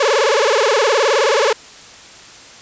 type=tone with vibrato; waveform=sawtooth; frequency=493.9 Hz; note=B4; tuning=in tune; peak=-8 dBFS; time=0-1.53 s; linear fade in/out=5 ms; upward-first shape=sine; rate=19 Hz; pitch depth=280 cents each way; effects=white hiss -39 dBFS RMS until 2.61 s + resampled to 16000 Hz